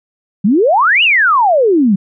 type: exponential two-way sweep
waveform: sine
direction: up then down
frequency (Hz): 181.7 to 2960 to 181.7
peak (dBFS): -7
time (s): 0.44-1.96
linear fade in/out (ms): 10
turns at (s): 1.03
effects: none